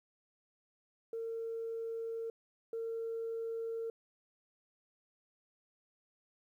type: tone pair in turn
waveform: sine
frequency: 455.6 / 455.6 Hz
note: A#4 / A#4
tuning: -40 / -40 cents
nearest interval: unison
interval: 0 cents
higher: neither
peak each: -36 / -35 dBFS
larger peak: second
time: 1.13-2.3 / 2.73-3.9 s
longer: neither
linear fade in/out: 2 ms
effects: tanh soft clip ceiling -32 dBFS + 12-bit